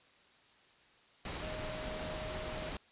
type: tone in noise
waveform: sine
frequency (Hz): 622.3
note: D#5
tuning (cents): 0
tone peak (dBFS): -43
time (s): 1.42-2.69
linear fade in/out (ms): 2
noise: pink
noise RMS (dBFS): -41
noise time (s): 1.25-2.77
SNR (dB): -5
effects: white hiss -64 dBFS RMS until 2.91 s + resampled to 8000 Hz